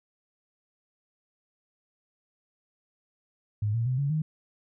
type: tone with pitch steps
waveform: sine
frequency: 105 / 115.83 / 127.79 / 140.97 / 155.52 Hz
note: G#2 / A#2 / C3 / C#3 / D#3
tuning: +19 / -11 / -40 / +29 / 0 cents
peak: -24 dBFS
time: 3.62-4.22 s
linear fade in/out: 5 ms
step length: 120 ms
effects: none